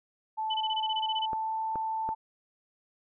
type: tone with pitch glide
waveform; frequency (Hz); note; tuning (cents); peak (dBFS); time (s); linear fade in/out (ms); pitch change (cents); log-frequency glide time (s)
sine; 874 to 884.7; A5 to A5; -12 to +9; -29; 0.37-2.15; 20; +21; 0.91-1.59
type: tone bursts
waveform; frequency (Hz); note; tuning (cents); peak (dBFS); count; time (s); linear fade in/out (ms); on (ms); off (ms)
sine; 3000; F#7; +23; -29; 12; 0.5-1.259; 10; 44; 21
type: clicks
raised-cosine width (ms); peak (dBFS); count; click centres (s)
1; -23; 3; 1.332 / 1.757 / 2.09
effects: none